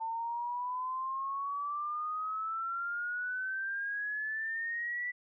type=exponential sweep; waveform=sine; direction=up; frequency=894 to 1975.5 Hz; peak=-33 dBFS; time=0-5.12 s; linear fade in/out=20 ms; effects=none